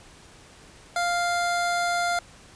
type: tone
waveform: 25% pulse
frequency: 698.5 Hz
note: F5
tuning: in tune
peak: -19 dBFS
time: 0.96-2.19 s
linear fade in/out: 2 ms
effects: pink hiss -50 dBFS RMS until 2.55 s + resampled to 22050 Hz